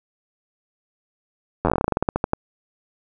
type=slowing click train; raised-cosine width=1 ms; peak=-5 dBFS; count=19; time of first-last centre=1.65-2.334 s; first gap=10 ms; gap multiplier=1.14; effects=none